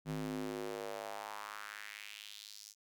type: tone with high-pass filter sweep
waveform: square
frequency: 52.1 Hz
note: G#1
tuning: 6 cents sharp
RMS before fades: -44 dBFS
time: 0.05-2.75 s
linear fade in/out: 50 ms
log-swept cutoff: 170 to 6000 Hz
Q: 2.6
effects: none